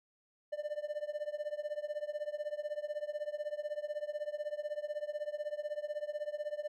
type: tone with tremolo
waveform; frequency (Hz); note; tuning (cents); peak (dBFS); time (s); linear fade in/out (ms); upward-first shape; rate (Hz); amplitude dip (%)
triangle; 596; D5; +25; -30; 0.52-6.68; 10; triangle; 16; 100
effects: none